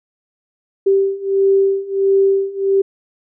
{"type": "beating tone pair", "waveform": "sine", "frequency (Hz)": [390, 391.5], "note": ["G4", "G4"], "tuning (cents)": [-9, -2], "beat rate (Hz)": 1.5, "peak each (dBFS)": [-16, -14], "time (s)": [0.86, 2.82], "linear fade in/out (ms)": 10, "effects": []}